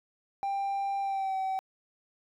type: tone with pitch glide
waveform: triangle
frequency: 791 to 764.5 Hz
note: G5 to G5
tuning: +15 to -44 cents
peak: -26 dBFS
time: 0.43-1.59 s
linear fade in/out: 0 ms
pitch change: -59 cents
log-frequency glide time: 1.01-1.36 s
effects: tanh soft clip ceiling -22 dBFS